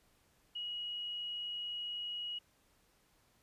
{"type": "tone", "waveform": "sine", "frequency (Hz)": 2902, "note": "F#7", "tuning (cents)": -34, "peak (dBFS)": -38, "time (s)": [0.55, 2.39], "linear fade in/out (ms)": 10, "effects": ["pink hiss -71 dBFS RMS until 3.42 s", "resampled to 32000 Hz"]}